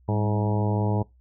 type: harmonic tone with a mistuned harmonic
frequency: 105.7 Hz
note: G#2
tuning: 31 cents sharp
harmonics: 1 / 2 / 3 / 4 / 5 / 6 / 7 / 8 / 9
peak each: -23 / -29 / -33 / -32 / -36 / -36 / -39 / -35 / -36 dBFS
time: 0.08-1.03 s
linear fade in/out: 10 ms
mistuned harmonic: 2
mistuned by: -72 cents
effects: noise-tail reverb RT60 0.2 s tail -23 dB re dry + added 62 Hz sine -54 dBFS peak until 1.2 s